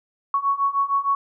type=beating tone pair; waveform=sine; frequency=1108.7 / 1115.2 Hz; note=C#6 / C#6; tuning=0 / +10 cents; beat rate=6.5 Hz; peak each=-23 / -21 dBFS; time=0.34-1.15 s; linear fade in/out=2 ms; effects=none